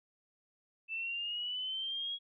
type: linear sweep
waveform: sine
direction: up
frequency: 2637 to 3322 Hz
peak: -35 dBFS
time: 0.88-2.19 s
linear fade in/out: 50 ms
effects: none